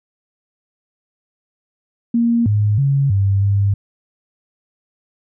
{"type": "tone with pitch steps", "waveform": "sine", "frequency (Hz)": [234, 104.6, 138.8, 98.5, 100.1], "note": ["A#3", "G#2", "C#3", "G2", "G2"], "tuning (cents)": [7, 13, 3, 9, 37], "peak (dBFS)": -12, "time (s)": [2.14, 3.74], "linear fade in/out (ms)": 5, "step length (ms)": 320, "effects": []}